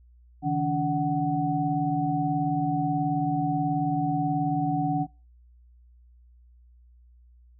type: tone cluster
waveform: sine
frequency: 140.9 / 159.4 / 286.7 / 746 Hz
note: C#3 / D#3 / D4 / F#5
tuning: +29 / +42 / -42 / +14 cents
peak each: -33 / -29 / -27 / -27 dBFS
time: 0.42-5.07 s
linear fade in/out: 50 ms
effects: noise-tail reverb RT60 0.3 s tail -23 dB re dry + added 60 Hz sine -52 dBFS peak until 7.59 s